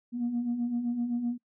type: beating tone pair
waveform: sine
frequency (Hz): 233.1 / 240.9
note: A#3 / B3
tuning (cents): 0 / -43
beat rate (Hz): 7.8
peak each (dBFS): -35 / -27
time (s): 0.12-1.38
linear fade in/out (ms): 50
effects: noise-tail reverb RT60 0.1 s tail -24 dB re dry + tanh soft clip ceiling -23 dBFS